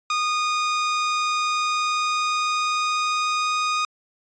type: tone with pitch glide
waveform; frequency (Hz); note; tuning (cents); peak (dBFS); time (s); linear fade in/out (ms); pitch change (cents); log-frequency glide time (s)
sawtooth; 1231 to 1238.1; D#6 to D#6; -19 to -9; -17; 0.1-3.85; 2; +10; 1.4-3.74
effects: resampled to 16000 Hz